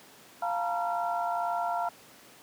sine tone cluster, 697 / 894 / 956 / 1369 Hz, F5 / A5 / A#5 / F6, -4 / +27 / +43 / -35 cents, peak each -30 / -35 / -34 / -36 dBFS, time 0.42-1.89 s, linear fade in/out 5 ms, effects pink hiss -53 dBFS RMS until 2.42 s + high-pass 200 Hz 12 dB/octave

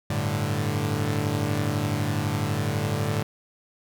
sawtooth chord, G suspended second, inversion none, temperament equal, 98 / 110 / 146.83 Hz, G2 / A2 / D3, 0 / 0 / 0 cents, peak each -25 / -24 / -24 dBFS, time 0.1-3.23 s, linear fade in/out 5 ms, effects none

